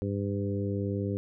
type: harmonic tone with a mistuned harmonic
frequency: 100.1 Hz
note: G2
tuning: 37 cents sharp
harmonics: 1 / 2 / 3 / 4 / 5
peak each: -31 / -34 / -36 / -36 / -38 dBFS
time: 0.02-1.17 s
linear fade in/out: 0 ms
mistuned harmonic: 1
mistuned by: +18 cents
effects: none